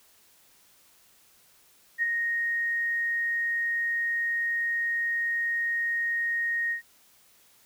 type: tone with ADSR envelope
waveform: sine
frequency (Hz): 1864.7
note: A#6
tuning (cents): 0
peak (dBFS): -21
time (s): 1.98-6.82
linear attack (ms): 44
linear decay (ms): 20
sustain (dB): -4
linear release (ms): 110
effects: white hiss -60 dBFS RMS until 7.65 s